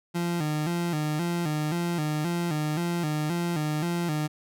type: tone with vibrato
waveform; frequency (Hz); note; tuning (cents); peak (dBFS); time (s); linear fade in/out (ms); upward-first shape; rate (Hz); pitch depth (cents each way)
30% pulse; 161.8; E3; -32; -23; 0.14-4.28; 20; square; 1.9; 110
effects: none